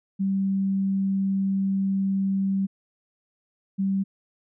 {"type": "tone pair in turn", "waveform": "sine", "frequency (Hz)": [194.2, 194.2], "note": ["G3", "G3"], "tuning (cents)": [-16, -16], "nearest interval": "unison", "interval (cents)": 0, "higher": "neither", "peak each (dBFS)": -21, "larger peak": "neither", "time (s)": [[0.19, 2.67], [3.78, 4.04]], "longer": "first", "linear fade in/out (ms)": 20, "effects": []}